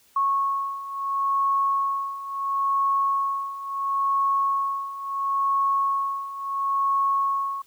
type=beating tone pair; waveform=sine; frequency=1100 / 1100.73 Hz; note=C#6 / C#6; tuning=-14 / -13 cents; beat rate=0.73 Hz; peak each=-27 / -23 dBFS; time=0.16-7.62 s; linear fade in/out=5 ms; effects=white hiss -59 dBFS RMS until 7.66 s